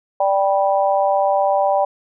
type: chord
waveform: sine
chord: G major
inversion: second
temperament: just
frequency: 588 / 784 / 980 Hz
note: D5 / G5 / B5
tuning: +2 / 0 / -14 cents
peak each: -17 / -17 / -23 dBFS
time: 0.2-1.85 s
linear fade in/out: 5 ms
effects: none